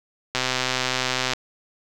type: click train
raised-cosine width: 0.2 ms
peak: -5 dBFS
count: 127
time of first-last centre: 0.35-1.334 s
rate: 128 Hz
effects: none